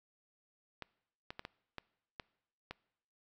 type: clicks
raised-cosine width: 0.3 ms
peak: -26 dBFS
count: 7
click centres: 0.823 / 1.305 / 1.394 / 1.451 / 1.783 / 2.198 / 2.71 s
effects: noise-tail reverb RT60 0.8 s tail -23 dB re dry